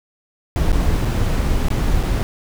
brown noise with dropouts, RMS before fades -17 dBFS, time 0.56-2.23 s, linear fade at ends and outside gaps 0 ms, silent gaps 0.717-0.728 / 1.048-1.053 / 1.684-1.703 / 2.029-2.034 s, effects none

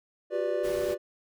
triangle chord, G major seventh, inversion third, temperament equal with one note detuned, 360.5 / 392 / 493.9 / 587.3 Hz, F#4 / G4 / B4 / D5, -45 / 0 / 0 / 0 cents, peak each -31 / -31 / -31 / -28 dBFS, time 0.3-0.98 s, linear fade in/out 50 ms
pink noise, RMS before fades -42 dBFS, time 0.63-0.95 s, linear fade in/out 20 ms
effects none

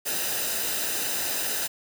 white noise with comb filter, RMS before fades -28 dBFS, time 0.05-1.68 s, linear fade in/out 20 ms, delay 0.9 ms, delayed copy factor -0.55, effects none

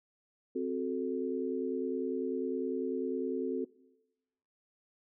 sine chord, F# diminished, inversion second, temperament equal, 261.6 / 370 / 440 Hz, C4 / F#4 / A4, 0 / 0 / 0 cents, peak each -35 / -35 / -36 dBFS, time 0.55-3.65 s, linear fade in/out 10 ms, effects noise-tail reverb RT60 1.0 s tail -21 dB re dry

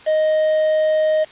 triangle tone with quantisation, 622.3 Hz, D#5, in tune, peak -12 dBFS, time 0.06-1.25 s, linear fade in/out 20 ms, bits 5, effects white hiss -43 dBFS RMS until 1.31 s + resampled to 8000 Hz

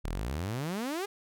sawtooth exponential sweep, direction up, 34.87 to 420 Hz, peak -28 dBFS, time 0.04-1.06 s, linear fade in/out 10 ms, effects none

